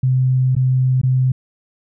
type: tone with dropouts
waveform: sine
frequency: 129.1 Hz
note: C3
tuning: 23 cents flat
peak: -12 dBFS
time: 0.03-1.32 s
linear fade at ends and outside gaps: 5 ms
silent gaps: 0.552-0.564 / 1.015-1.033 s
effects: none